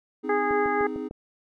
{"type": "chord", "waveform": "triangle", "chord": "Ab major", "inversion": "first", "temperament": "just", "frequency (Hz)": [259.6, 311.5, 415.3], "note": ["C4", "Eb4", "Ab4"], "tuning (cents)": [-13, 2, 0], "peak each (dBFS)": -32, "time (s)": [0.23, 1.09], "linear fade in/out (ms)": 20}
{"type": "harmonic tone", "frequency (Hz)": 411.6, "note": "G#4", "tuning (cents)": -16, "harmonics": [1, 2, 3, 4, 5], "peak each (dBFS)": [-25, -27, -30, -32, -34], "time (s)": [0.29, 0.87], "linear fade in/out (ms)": 5}
{"type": "click train", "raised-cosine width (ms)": 2, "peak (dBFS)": -24, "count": 5, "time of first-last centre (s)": [0.51, 1.111], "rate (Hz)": 6.66}
{"effects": []}